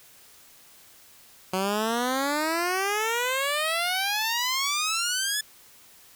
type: exponential sweep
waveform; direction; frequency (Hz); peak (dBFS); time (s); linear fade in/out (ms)
10% pulse; up; 184.2 to 1735; -16; 1.53-5.41; 5
effects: white hiss -53 dBFS RMS until 6.15 s